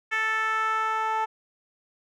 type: tone with band-pass filter sweep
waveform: 10% pulse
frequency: 440 Hz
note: A4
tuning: in tune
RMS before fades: -26 dBFS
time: 0.11-1.26 s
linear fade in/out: 20 ms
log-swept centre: 1900 to 920 Hz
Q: 2.8
effects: none